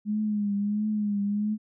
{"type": "tone with vibrato", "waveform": "sine", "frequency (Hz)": 207.7, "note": "G#3", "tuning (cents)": 0, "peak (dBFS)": -24, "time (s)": [0.05, 1.58], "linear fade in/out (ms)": 50, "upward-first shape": "triangle", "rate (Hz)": 1.5, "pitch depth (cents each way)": 62, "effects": []}